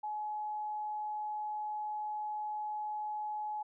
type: tone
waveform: sine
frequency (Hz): 847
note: G#5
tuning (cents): +34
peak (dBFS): -35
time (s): 0.03-3.63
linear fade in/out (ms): 10
effects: none